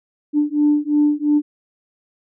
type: beating tone pair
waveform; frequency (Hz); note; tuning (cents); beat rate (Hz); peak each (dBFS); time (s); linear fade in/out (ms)
sine; 294.4 / 297.3; D4 / D4; +4 / +21; 2.9; -16; 0.33-1.42; 50
effects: tanh soft clip ceiling -7 dBFS